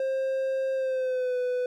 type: tone with pitch glide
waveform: triangle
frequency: 531 to 498.3 Hz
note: C5 to B4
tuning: +25 to +15 cents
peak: -23 dBFS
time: 0-1.66 s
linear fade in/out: 2 ms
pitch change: -110 cents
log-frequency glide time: 0.74-1.37 s
effects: none